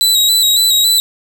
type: tone with vibrato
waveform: sawtooth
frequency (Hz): 3902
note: B7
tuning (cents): -22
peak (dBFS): -6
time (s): 0.01-1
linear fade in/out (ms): 0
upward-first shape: square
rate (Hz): 3.6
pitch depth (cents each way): 38
effects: none